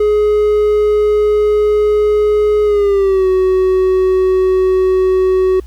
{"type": "tone with pitch glide", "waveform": "triangle", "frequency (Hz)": [420.1, 374.3], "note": ["G#4", "F#4"], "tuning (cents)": [20, 20], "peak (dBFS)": -7, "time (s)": [0, 5.6], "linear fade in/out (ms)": 5, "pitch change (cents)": -200, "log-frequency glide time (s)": [2.64, 3.28], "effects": ["added 60 Hz sine -29 dBFS peak until 5.66 s", "pink hiss -50 dBFS RMS until 5.66 s"]}